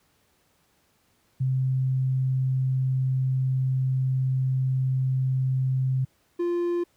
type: tone pair in turn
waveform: sine / triangle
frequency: 130.81 / 347.5 Hz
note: C3 / F4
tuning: 0 / -9 cents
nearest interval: octave + perfect fourth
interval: 1691 cents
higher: second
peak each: -21 dBFS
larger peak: neither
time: 1.4-6.05 / 6.39-6.84 s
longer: first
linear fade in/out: 10 ms
effects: pink hiss -66 dBFS RMS until 6.96 s + high-pass 60 Hz 12 dB/octave